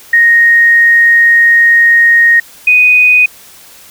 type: tone pair in turn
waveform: sine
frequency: 1864.7 / 2489 Hz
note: A#6 / D#7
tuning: 0 / 0 cents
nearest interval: perfect fourth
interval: 500 cents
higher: second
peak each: -3 dBFS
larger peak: neither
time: 0.13-2.4 / 2.67-3.26 s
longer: first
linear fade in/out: 5 ms
effects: white hiss -37 dBFS RMS until 3.9 s